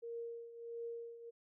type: tone with tremolo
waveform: sine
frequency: 466.2 Hz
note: A#4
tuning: in tune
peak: -40 dBFS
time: 0.02-1.31 s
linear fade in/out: 20 ms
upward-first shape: triangle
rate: 1.5 Hz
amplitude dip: 75%
effects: none